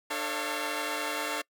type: tone cluster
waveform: 10% pulse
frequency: 298.7 / 444.4 / 547 / 687 Hz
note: D4 / A4 / C#5 / F5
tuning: +29 / +17 / -23 / -29 cents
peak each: -28 dBFS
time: 0.1-1.42 s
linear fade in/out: 10 ms
effects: noise-tail reverb RT60 0.1 s tail -25 dB re dry